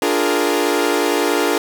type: chord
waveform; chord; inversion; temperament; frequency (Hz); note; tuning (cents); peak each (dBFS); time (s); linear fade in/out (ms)
sawtooth; Bb dominant seventh; first; equal; 293.7 / 349.2 / 415.3 / 466.2; D4 / F4 / Ab4 / Bb4; 0 / 0 / 0 / 0; -17; 0.02-1.58; 2
effects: none